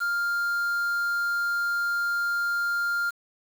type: tone with quantisation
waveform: triangle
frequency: 1400 Hz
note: F6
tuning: 4 cents sharp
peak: -22 dBFS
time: 0-3.11 s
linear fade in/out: 20 ms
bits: 7
effects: none